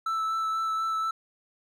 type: tone with vibrato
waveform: triangle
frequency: 1318.5 Hz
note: E6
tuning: in tune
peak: -24 dBFS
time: 0.06-1.11 s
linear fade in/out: 5 ms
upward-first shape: sine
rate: 4.1 Hz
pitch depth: 11 cents each way
effects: none